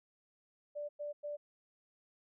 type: tone bursts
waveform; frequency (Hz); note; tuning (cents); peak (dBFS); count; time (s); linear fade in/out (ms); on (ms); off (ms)
sine; 587.3; D5; 0; -38; 3; 0.75-1.37; 20; 140; 100
effects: none